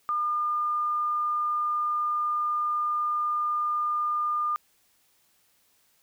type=tone; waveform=sine; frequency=1208 Hz; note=D6; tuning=48 cents sharp; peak=-24 dBFS; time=0.09-4.56 s; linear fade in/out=0 ms; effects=white hiss -66 dBFS RMS until 6.02 s